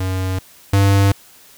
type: tone pair in turn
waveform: square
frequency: 93.7 / 98.89 Hz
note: F#2 / G2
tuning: +22 / +16 cents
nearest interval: minor second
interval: 94 cents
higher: second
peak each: -19 / -11 dBFS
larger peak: second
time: 0-0.39 / 0.73-1.12 s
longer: neither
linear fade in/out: 5 ms
effects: white hiss -46 dBFS RMS until 1.57 s